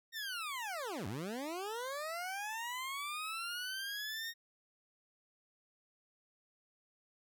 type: linear two-way sweep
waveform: 20% pulse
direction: down then up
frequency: 1864.7 to 88 to 1864.7 Hz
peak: -34 dBFS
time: 0.12-4.34 s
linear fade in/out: 50 ms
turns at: 1.07 s
effects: none